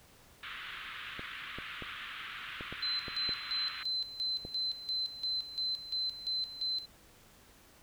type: band-pass noise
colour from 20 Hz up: pink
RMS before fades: -44 dBFS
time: 0.43-3.83 s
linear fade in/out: 0 ms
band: 1200 to 3600 Hz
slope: 48 dB/octave
type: clicks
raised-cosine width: 2 ms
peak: -29 dBFS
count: 8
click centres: 1.194 / 1.586 / 1.823 / 2.609 / 2.726 / 3.082 / 3.292 / 4.451 s
type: tone with tremolo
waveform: sine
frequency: 4065 Hz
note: B7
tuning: 49 cents sharp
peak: -31 dBFS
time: 2.82-6.86 s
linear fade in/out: 10 ms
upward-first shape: square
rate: 2.9 Hz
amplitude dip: 75%
effects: pink hiss -60 dBFS RMS until 7.82 s